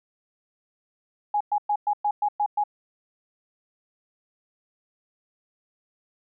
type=tone bursts; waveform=sine; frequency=830.6 Hz; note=G#5; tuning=in tune; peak=-20 dBFS; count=8; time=1.34-2.638 s; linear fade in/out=5 ms; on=66 ms; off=110 ms; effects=none